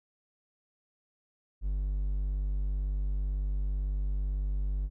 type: tone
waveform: triangle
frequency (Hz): 49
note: G1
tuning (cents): 0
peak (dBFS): -26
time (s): 1.61-4.9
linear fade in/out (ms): 50
effects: none